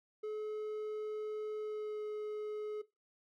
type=tone with pitch glide; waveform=triangle; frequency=427.7 to 424 Hz; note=A4 to G#4; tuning=-49 to +36 cents; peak=-35 dBFS; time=0.23-2.82 s; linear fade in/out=10 ms; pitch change=-15 cents; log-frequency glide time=1.59-2.04 s; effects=noise-tail reverb RT60 0.2 s tail -17 dB re dry